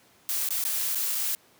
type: noise with dropouts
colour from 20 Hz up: blue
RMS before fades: -28 dBFS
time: 0.29-1.35 s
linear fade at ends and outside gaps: 0 ms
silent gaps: 0.488-0.506 / 0.64-0.65 / 0.948-0.955 / 1.148-1.152 s
effects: pink hiss -59 dBFS RMS until 1.59 s + high-pass 150 Hz 12 dB/octave